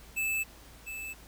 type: tone with echo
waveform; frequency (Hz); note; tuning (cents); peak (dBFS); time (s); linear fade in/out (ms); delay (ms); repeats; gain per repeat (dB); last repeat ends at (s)
square; 2624; E7; -9; -29; 0.16-0.44; 20; 700; 1; -9; 1.14
effects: added 55 Hz sine -53 dBFS peak until 1.27 s + pink hiss -54 dBFS RMS until 1.27 s